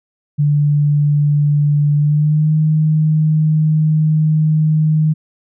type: tone with pitch glide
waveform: sine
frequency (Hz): 146.7 to 155.24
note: D3 to D#3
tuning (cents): -2 to -4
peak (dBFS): -10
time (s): 0.38-5.14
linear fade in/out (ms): 20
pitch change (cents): +98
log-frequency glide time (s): 1.96-2.54
effects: none